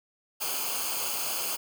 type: noise with comb filter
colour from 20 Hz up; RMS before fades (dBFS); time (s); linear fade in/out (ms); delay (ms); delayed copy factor
white; -31; 0.4-1.57; 20; 0.53; -0.75
effects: none